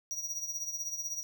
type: tone with tremolo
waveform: square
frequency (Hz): 5770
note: F#8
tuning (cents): -44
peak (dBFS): -32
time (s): 0.11-1.23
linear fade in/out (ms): 0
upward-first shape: triangle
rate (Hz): 16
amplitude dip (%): 75
effects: 11-bit